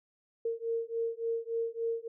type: beating tone pair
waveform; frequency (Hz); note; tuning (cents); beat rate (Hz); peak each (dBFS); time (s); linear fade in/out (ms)
sine; 457.5 / 461; A#4 / A#4; -32 / -19; 3.5; -34 / -34; 0.45-2.08; 5
effects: none